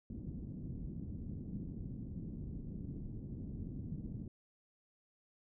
white low-pass noise, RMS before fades -44 dBFS, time 0.1-4.28 s, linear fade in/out 2 ms, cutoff 240 Hz, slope 24 dB/octave, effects none

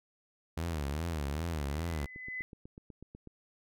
sawtooth tone with vibrato, 77 Hz, D#2, 17 cents flat, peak -29 dBFS, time 0.57-2.06 s, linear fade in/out 5 ms, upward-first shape sine, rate 2.5 Hz, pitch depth 180 cents each way
sine tone with exponential growth, 2016 Hz, B6, 35 cents sharp, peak -34 dBFS, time 1.4-2.42 s, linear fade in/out 0 ms, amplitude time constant 220 ms
click train, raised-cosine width 3 ms, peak -35 dBFS, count 13, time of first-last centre 1.79-3.273 s, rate 8.09 Hz
effects none

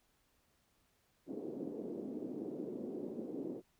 pink band-pass noise, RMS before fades -43 dBFS, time 1.26-3.62 s, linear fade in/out 50 ms, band 240 to 420 Hz, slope 24 dB/octave, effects pink hiss -75 dBFS RMS until 3.79 s

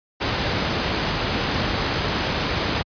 pink noise, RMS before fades -22 dBFS, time 0.2-2.83 s, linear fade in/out 20 ms, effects high-pass 60 Hz 12 dB/octave + resampled to 11025 Hz

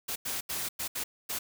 white noise bursts at uneven times, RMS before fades -34 dBFS, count 6, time 0.08-0.16 / 0.25-0.41 / 0.49-0.69 / 0.79-0.88 / 0.95-1.04 / 1.29-1.39 s, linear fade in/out 10 ms, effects none

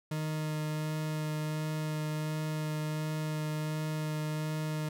40% pulse tone with vibrato, 154.2 Hz, D#3, 15 cents flat, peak -31 dBFS, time 0.11-4.89 s, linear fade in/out 5 ms, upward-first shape sine, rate 1.4 Hz, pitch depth 10 cents each way, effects none

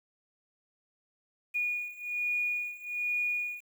sine beating tone pair, 2447 / 2448.2 Hz, D#7 / D#7, -29 / -29 cents, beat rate 1.2 Hz, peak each -34 / -32 dBFS, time 1.54-3.61 s, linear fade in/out 20 ms, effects 9-bit

